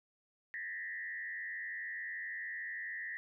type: tone with frequency modulation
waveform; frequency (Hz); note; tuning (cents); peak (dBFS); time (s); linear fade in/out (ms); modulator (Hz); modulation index
sine; 1864.7; A#6; 0; -39; 0.54-3.17; 0; 91.4; 1.3
effects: none